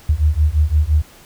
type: beating tone pair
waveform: sine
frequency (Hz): 73.3 / 79.1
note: D2 / D#2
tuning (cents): -3 / +29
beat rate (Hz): 5.8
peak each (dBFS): -15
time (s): 0.09-1.02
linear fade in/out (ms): 5
effects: pink hiss -45 dBFS RMS until 1.25 s